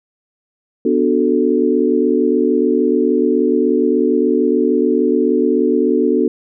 sine chord, B minor seventh, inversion none, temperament equal, 246.9 / 293.7 / 370 / 440 Hz, B3 / D4 / F#4 / A4, 0 / 0 / 0 / 0 cents, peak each -17 dBFS, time 0.85-6.28 s, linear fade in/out 5 ms, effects none

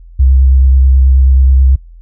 sine tone with vibrato, 65.8 Hz, C2, 10 cents sharp, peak -4 dBFS, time 0.19-1.76 s, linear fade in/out 10 ms, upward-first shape sine, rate 9.3 Hz, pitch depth 24 cents each way, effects noise-tail reverb RT60 0.1 s tail -19 dB re dry + added 42 Hz sine -32 dBFS peak until 2.01 s

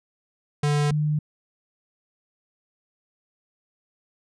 square / sine tone pair in turn, 146.83 / 150.78 Hz, D3 / D3, 0 / +46 cents, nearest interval unison, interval 46 cents, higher second, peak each -20 dBFS, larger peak neither, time 0.63-0.91 / 0.91-1.19 s, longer neither, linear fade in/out 5 ms, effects resampled to 22050 Hz

